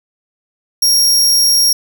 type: tone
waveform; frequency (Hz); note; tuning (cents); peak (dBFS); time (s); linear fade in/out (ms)
sawtooth; 5588; F8; 0; -6; 0.82-1.73; 5
effects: none